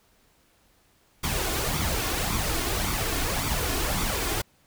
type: noise with flanger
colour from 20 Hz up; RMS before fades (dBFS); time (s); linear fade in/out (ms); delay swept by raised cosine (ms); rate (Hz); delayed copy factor
pink; -27; 1.23-4.42; 10; 0.85 to 2.85; 1.8; +0.55
effects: pink hiss -63 dBFS RMS until 4.66 s